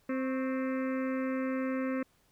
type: harmonic tone with a mistuned harmonic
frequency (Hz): 261.6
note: C4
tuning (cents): 0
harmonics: 1 / 2 / 4 / 5 / 6 / 7 / 8 / 9 / 10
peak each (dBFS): -31 / -36 / -45 / -46 / -48 / -47 / -48 / -54 / -54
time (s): 0.09-2.03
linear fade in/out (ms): 5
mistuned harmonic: 4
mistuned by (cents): +73
effects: pink hiss -69 dBFS RMS until 2.31 s